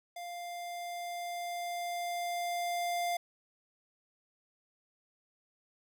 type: tone with level ramp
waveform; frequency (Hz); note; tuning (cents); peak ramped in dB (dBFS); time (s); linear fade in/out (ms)
square; 698.5; F5; 0; -41 to -31; 0.16-3.17; 5
effects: none